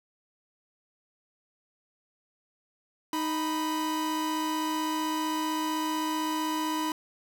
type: tone pair together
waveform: 45% pulse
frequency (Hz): 310.7 / 987.8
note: D#4 / B5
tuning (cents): -2 / 0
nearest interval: octave + minor sixth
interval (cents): 2002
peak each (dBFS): -30 / -31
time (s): 3.13-6.92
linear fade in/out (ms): 2
effects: none